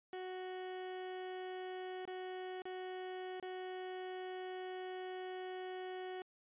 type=tone with dropouts; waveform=30% pulse; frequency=370 Hz; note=F#4; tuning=in tune; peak=-40 dBFS; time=0.13-6.22 s; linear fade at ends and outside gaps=1 ms; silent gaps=2.053-2.076 / 2.62-2.654 / 3.399-3.426 s; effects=resampled to 8000 Hz

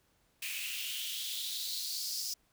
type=noise with high-pass filter sweep; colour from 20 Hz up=white; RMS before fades=-38 dBFS; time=0.42-2.34 s; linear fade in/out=5 ms; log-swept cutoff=2400 to 5300 Hz; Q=5.1; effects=pink hiss -72 dBFS RMS until 2.52 s

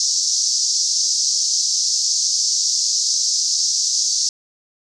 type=band-pass noise; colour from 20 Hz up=white; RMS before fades=-19 dBFS; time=0-4.29 s; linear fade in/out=2 ms; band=4800 to 6400 Hz; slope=48 dB/octave; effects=none

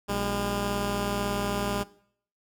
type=tone pair together; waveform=10% pulse; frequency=60.1 / 202.2 Hz; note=B1 / G#3; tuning=-46 / -46 cents; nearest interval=octave + major sixth; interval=2100 cents; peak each=-24 / -20 dBFS; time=0.08-1.84 s; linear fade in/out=20 ms; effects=noise-tail reverb RT60 0.6 s tail -20 dB re dry

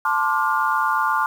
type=chord; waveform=sine; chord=D minor seventh; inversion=second; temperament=equal with one note detuned; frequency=880 / 1046.5 / 1174.7 / 1422.2 Hz; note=A5 / C6 / D6 / F6; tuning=0 / 0 / 0 / +31 cents; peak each=-23 dBFS; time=0.05-1.26 s; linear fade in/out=2 ms; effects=7-bit

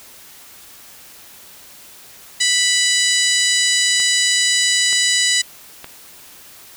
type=harmonic tone; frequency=987.8 Hz; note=B5; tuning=in tune; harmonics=2 / 3 / 4 / 5 / 6 / 7 / 8 / 9; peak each=-20 / -22 / -20 / -22 / -27 / -22 / -23 / -26 dBFS; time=2.4-5.42 s; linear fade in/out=10 ms
type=clicks; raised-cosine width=0.3 ms; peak=-16 dBFS; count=3; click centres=4.001 / 4.928 / 5.844 s
effects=white hiss -42 dBFS RMS until 6.76 s

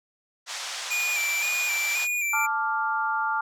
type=band-pass noise; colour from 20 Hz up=white; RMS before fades=-34 dBFS; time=0.46-2.08 s; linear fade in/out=50 ms; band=640 to 6800 Hz; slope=24 dB/octave
type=tone with vibrato; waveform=square; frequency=2394 Hz; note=D7; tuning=33 cents sharp; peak=-25 dBFS; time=0.9-2.47 s; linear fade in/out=20 ms; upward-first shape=square; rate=1.9 Hz; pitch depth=36 cents each way
type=chord; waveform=sine; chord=D minor; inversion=second; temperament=equal; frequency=880 / 1174.7 / 1396.9 Hz; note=A5 / D6 / F6; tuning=0 / 0 / 0 cents; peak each=-27 / -30 / -27 dBFS; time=2.33-3.41 s; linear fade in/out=5 ms
effects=none

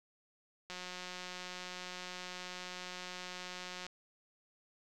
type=click train; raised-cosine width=0.2 ms; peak=-27 dBFS; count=574; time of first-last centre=0.7-3.866 s; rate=181 Hz; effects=none

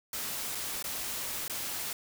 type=noise with dropouts; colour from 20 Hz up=white; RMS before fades=-36 dBFS; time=0.13-1.93 s; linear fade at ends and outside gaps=2 ms; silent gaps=0.549-0.552 / 0.826-0.841 / 1.48-1.497 s; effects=none

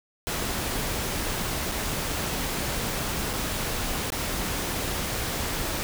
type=noise with dropouts; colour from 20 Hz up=pink; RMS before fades=-29 dBFS; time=0.27-5.83 s; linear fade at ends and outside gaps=0 ms; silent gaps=1.716-1.72 / 3.332-3.336 / 4.103-4.121 s; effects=none

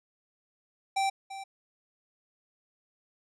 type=tone with echo; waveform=square; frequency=780 Hz; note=G5; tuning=9 cents flat; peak=-26 dBFS; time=0.96-1.1 s; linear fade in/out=10 ms; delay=340 ms; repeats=1; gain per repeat=-13 dB; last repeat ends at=1.44 s; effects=resampled to 22050 Hz

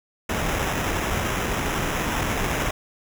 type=noise with sample-and-hold; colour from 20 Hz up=pink; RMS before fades=-25 dBFS; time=0.29-2.71 s; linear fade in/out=5 ms; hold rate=4410 Hz; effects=none

